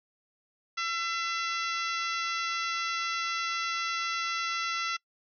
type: harmonic tone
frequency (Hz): 674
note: E5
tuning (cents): +38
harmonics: 2 / 3 / 4 / 5 / 6 / 7 / 8 / 9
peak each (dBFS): -32 / -36 / -38 / -40 / -42 / -43 / -44 / -45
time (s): 0.77-4.97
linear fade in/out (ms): 10
effects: noise-tail reverb RT60 0.1 s tail -23 dB re dry